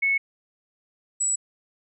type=tone pair in turn; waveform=sine; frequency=2202 / 7847 Hz; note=C#7 / B8; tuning=-12 / -12 cents; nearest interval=octave + minor seventh; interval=2200 cents; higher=second; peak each=-19 / -21 dBFS; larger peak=first; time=0.02-0.18 / 1.2-1.36 s; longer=neither; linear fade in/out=10 ms; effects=none